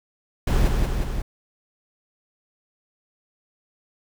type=noise with echo; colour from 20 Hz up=brown; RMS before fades=-18 dBFS; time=0.47-0.68 s; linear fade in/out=5 ms; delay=180 ms; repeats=3; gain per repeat=-3 dB; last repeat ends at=1.22 s; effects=none